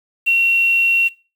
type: tone with quantisation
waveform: sine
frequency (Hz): 2733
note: F7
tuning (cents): -38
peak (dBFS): -11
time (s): 0.26-1.09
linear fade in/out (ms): 20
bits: 6
effects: noise-tail reverb RT60 0.3 s tail -20 dB re dry